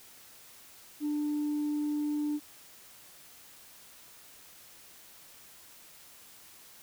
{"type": "tone", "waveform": "sine", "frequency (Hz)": 296.8, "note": "D4", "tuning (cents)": 18, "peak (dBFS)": -27, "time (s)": [1, 2.4], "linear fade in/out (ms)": 50, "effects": ["tanh soft clip ceiling -26 dBFS", "white hiss -54 dBFS RMS until 6.82 s"]}